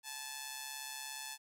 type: tone with amplitude modulation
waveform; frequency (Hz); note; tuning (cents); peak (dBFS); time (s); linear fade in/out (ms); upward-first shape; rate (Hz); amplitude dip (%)
5% pulse; 869; A5; -22; -28; 0.03-1.38; 50; sine; 137; 55
effects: none